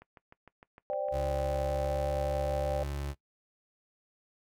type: click train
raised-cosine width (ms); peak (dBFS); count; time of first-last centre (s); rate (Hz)
0.5; -36; 13; 0.02-1.846; 6.57
type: chord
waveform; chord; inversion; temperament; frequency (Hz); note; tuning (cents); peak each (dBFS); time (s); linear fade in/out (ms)
sine; C suspended second; none; just; 523.3 / 588.7 / 784.9; C5 / D5 / G5; 0 / +4 / +2; -36 / -32 / -37; 0.9-2.83; 0
type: tone with pitch glide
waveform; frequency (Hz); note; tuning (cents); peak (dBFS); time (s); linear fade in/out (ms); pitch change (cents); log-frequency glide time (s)
30% pulse; 69 to 70.82; C#2 to C#2; -7 to +38; -31; 1.11-3.15; 50; +45; 1.23-2.06
effects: noise-tail reverb RT60 0.1 s tail -19 dB re dry